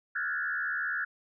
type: tone with frequency modulation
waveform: sine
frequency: 1568 Hz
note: G6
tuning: in tune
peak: -29 dBFS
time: 0.15-1.05 s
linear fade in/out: 10 ms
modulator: 74.4 Hz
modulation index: 2.4
effects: none